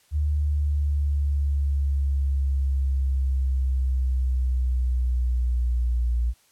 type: exponential sweep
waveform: sine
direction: down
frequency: 74.6 to 59 Hz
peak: -20 dBFS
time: 0.11-6.34 s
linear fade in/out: 50 ms
effects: white hiss -61 dBFS RMS until 6.51 s + low-pass 12000 Hz 12 dB/octave